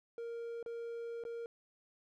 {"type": "tone with dropouts", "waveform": "triangle", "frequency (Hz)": 466.2, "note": "A#4", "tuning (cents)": 0, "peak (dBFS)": -38, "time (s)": [0.18, 1.46], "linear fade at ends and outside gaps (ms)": 1, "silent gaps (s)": [[0.628, 0.661], [1.238, 1.251]], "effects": []}